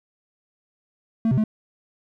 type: tone with pitch steps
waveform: triangle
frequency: 224.9 / 129.5 / 215.8 Hz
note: A3 / C3 / A3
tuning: +38 / -17 / -33 cents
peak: -15 dBFS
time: 1.25-1.439 s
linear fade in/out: 2 ms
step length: 63 ms
effects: none